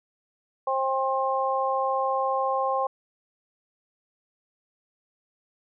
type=harmonic tone; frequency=265.8 Hz; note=C4; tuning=27 cents sharp; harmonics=2 / 3 / 4; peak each=-27 / -27 / -27 dBFS; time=0.67-2.87 s; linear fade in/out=5 ms; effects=none